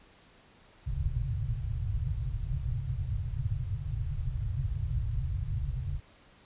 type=low-pass noise; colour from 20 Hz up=white; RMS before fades=-32 dBFS; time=0.86-6 s; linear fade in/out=10 ms; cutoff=140 Hz; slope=96 dB/octave; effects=pink hiss -59 dBFS RMS until 6.45 s + resampled to 8000 Hz